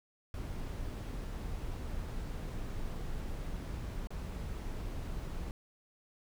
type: noise with dropouts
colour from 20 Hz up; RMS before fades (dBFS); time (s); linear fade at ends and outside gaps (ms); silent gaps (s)
brown; -39; 0.34-5.51; 1; 4.072-4.105
effects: none